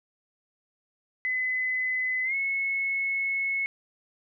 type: tone with pitch glide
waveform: sine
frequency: 2021 to 2191 Hz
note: B6 to C#7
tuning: +39 to -21 cents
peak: -25 dBFS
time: 1.25-3.66 s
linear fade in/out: 0 ms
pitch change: +140 cents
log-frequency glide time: 2.24-2.35 s
effects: none